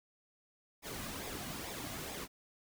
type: noise with flanger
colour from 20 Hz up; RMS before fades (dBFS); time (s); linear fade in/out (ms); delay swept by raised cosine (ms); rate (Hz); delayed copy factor
pink; -43; 0.82-2.28; 50; 0.67 to 2.27; 2.3; -0.55
effects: none